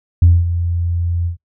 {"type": "tone with ADSR envelope", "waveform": "sine", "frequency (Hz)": 86, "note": "F2", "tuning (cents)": -26, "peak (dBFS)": -3, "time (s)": [0.22, 1.37], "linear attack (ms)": 4, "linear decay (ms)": 220, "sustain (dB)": -12, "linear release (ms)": 110, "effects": ["noise-tail reverb RT60 0.1 s tail -21 dB re dry", "tanh soft clip ceiling -1 dBFS"]}